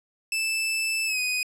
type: tone with pitch glide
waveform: sawtooth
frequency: 2637 to 2495 Hz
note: E7 to D#7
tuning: 0 to +4 cents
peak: -21 dBFS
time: 0.32-1.43 s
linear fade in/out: 2 ms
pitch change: -96 cents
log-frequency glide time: 1.06-1.19 s
effects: low-pass 12000 Hz 12 dB/octave